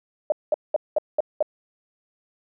sine tone bursts, 607 Hz, D#5, 43 cents flat, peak -16 dBFS, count 6, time 0.3-1.426 s, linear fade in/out 2 ms, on 21 ms, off 200 ms, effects none

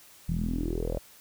sawtooth tone with low-pass filter sweep, 41.21 Hz, E1, in tune, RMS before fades -30 dBFS, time 0.28-0.99 s, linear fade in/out 10 ms, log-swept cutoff 160 to 600 Hz, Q 6.6, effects white hiss -54 dBFS RMS until 1.2 s

